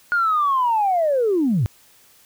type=linear sweep; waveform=sine; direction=down; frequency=1443 to 92.5 Hz; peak=-15 dBFS; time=0.12-1.66 s; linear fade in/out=0 ms; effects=tanh soft clip ceiling -11 dBFS + white hiss -53 dBFS RMS until 2.25 s